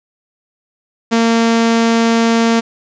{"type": "tone", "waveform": "sawtooth", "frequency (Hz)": 229.3, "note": "A#3", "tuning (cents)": -28, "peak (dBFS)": -6, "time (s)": [1.11, 2.61], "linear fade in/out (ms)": 20, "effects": ["resampled to 16000 Hz", "7-bit"]}